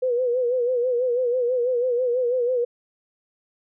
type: tone with vibrato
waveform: sine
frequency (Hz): 493.9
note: B4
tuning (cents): 0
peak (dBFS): -19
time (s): 0.02-2.65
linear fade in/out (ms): 10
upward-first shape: sine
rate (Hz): 6.1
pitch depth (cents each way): 75
effects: none